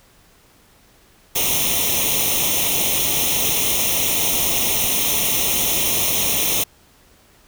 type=noise with comb filter; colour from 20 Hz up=white; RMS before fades=-19 dBFS; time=1.35-6.64 s; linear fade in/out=10 ms; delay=0.32 ms; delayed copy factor=+0.85; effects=pink hiss -53 dBFS RMS until 7.47 s